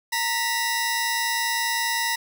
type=tone cluster; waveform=sawtooth; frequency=925 / 1960 / 5170 Hz; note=A#5 / B6 / E8; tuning=-14 / -14 / -34 cents; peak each=-23 / -22 / -28 dBFS; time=0.12-2.16 s; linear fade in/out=10 ms; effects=9-bit